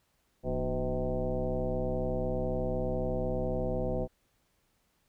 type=tone with frequency modulation; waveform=sine; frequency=237 Hz; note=A#3; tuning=29 cents sharp; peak=-28 dBFS; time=0.43-4.08 s; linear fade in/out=50 ms; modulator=134 Hz; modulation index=3.1; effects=pink hiss -73 dBFS RMS until 5.08 s